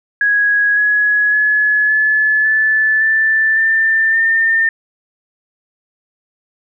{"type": "tone with pitch steps", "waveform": "sine", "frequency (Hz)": [1661.2, 1681.5, 1702, 1722.8, 1743.8, 1765.1, 1786.6, 1808.4], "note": ["G#6", "G#6", "G#6", "A6", "A6", "A6", "A6", "A6"], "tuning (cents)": [0, 21, 42, -37, -16, 5, 26, 47], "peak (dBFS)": -10, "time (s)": [0.21, 4.69], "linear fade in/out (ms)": 2, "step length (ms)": 560, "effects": []}